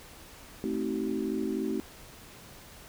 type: chord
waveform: sine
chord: A diminished seventh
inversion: none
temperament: just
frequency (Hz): 220 / 264 / 316.8 / 380.2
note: A3 / C4 / Eb4 / Gb4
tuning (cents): 0 / +16 / +31 / +47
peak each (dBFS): -34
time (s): 0.64-1.8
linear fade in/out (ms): 0
effects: pink hiss -50 dBFS RMS until 2.88 s